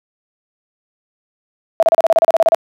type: tone bursts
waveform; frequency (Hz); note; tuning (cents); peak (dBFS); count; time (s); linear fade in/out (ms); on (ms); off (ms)
sine; 659.3; E5; 0; -6; 13; 1.8-2.546; 0; 26; 34
effects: high-pass 400 Hz 12 dB/octave